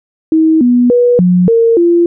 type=tone with pitch steps; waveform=sine; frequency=318.7 / 244.6 / 486.2 / 179.6 / 459.3 / 343.4 Hz; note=D#4 / B3 / B4 / F3 / A#4 / F4; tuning=+42 / -16 / -27 / +49 / -26 / -29 cents; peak=-5 dBFS; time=0.32-2.06 s; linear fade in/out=2 ms; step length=290 ms; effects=none

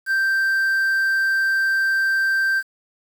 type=tone with quantisation; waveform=triangle; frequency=1568 Hz; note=G6; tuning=in tune; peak=-15 dBFS; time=0.06-2.63 s; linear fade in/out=50 ms; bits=7; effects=none

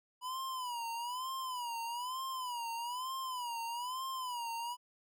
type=tone with vibrato; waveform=square; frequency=987 Hz; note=B5; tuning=1 cent flat; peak=-38 dBFS; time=0.21-4.77 s; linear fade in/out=50 ms; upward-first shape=sine; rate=1.1 Hz; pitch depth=120 cents each way; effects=none

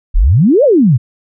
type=exponential two-way sweep; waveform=sine; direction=up then down; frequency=31.95 to 622.3 to 108.5 Hz; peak=-5 dBFS; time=0.14-0.98 s; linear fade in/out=20 ms; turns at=0.64 s; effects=none

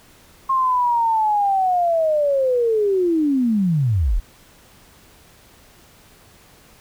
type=linear sweep; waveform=sine; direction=down; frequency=1074 to 30.23 Hz; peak=-15 dBFS; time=0.49-4.2 s; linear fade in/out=10 ms; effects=pink hiss -50 dBFS RMS until 6.8 s

